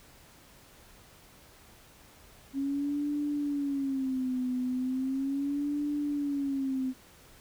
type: tone with vibrato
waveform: sine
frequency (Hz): 271.6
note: C#4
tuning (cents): -35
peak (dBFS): -28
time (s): 2.53-6.94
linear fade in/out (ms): 50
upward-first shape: sine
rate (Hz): 0.37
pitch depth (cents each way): 130
effects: pink hiss -56 dBFS RMS until 7.4 s